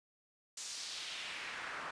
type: noise with band-pass filter sweep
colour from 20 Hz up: pink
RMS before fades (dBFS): -44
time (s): 0.57-1.91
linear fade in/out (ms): 5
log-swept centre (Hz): 6700 to 1200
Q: 1.7
effects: resampled to 22050 Hz